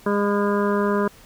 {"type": "harmonic tone with a mistuned harmonic", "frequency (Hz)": 203.8, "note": "G#3", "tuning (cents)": -32, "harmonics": [1, 2, 3, 5, 6, 7, 8], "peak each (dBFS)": [-22, -22, -28, -27, -31, -33, -34], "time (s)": [0.06, 1.08], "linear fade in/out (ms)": 5, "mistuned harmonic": 5, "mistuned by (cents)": -21, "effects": ["pink hiss -49 dBFS RMS until 1.25 s"]}